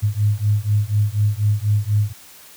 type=beating tone pair; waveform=sine; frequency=102.5 / 106.6 Hz; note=G#2 / G#2; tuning=-22 / +46 cents; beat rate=4.1 Hz; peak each=-18 dBFS; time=0.02-2.13 s; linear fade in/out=20 ms; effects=white hiss -44 dBFS RMS until 2.56 s + high-pass 60 Hz 12 dB/octave